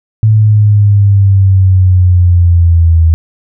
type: exponential sweep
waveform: sine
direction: down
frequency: 109.6 to 80.7 Hz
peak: -3 dBFS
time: 0.23-3.14 s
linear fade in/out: 0 ms
effects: none